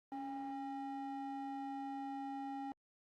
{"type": "ring-modulated tone", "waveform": "triangle", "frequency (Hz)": 543, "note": "C#5", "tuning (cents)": -36, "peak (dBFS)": -36, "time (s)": [0.12, 2.72], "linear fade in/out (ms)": 0, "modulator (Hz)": 265, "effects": ["Opus 24 kbps"]}